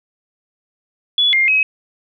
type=tone with pitch steps; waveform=sine; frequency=3414 / 2116 / 2548 Hz; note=G#7 / C7 / D#7; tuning=+47 / +19 / +41 cents; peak=-11 dBFS; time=1.18-1.63 s; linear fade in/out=2 ms; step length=150 ms; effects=none